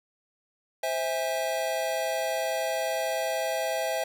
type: chord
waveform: square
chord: C augmented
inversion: none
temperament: just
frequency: 523.3 / 654.1 / 817.6 Hz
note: C5 / E5 / G#5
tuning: 0 / -14 / -27 cents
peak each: -33 / -30 / -34 dBFS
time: 0.83-4.04 s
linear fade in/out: 5 ms
effects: none